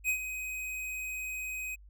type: tone with ADSR envelope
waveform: square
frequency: 2516 Hz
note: D#7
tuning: 19 cents sharp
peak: -26 dBFS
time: 0.04-1.76 s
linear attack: 50 ms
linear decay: 88 ms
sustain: -10 dB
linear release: 20 ms
effects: added 50 Hz sine -51 dBFS peak until 1.89 s